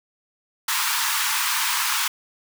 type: high-pass noise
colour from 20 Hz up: pink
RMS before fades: -23 dBFS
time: 0.68-2.08 s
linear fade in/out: 5 ms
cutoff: 880 Hz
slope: 96 dB/octave
effects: none